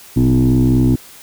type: tone with frequency modulation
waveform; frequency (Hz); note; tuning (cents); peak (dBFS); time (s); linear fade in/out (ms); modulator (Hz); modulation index
sine; 188.8; F#3; +35; -8; 0.16-0.96; 10; 64.2; 2
effects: tanh soft clip ceiling -6 dBFS + white hiss -40 dBFS RMS until 1.22 s